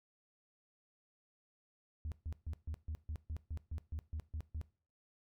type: tone bursts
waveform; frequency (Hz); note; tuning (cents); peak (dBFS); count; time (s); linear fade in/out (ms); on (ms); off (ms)
sine; 77.78; D#2; 0; -36; 13; 2.05-4.614; 0; 68; 140
effects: noise-tail reverb RT60 0.4 s tail -21 dB re dry + tanh soft clip ceiling -36 dBFS